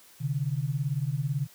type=beating tone pair; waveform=sine; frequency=130.9 / 148.9 Hz; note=C3 / D3; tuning=+1 / +24 cents; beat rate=18 Hz; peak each=-29 dBFS; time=0.2-1.47 s; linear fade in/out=20 ms; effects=white hiss -55 dBFS RMS until 1.54 s + high-pass 60 Hz 12 dB/octave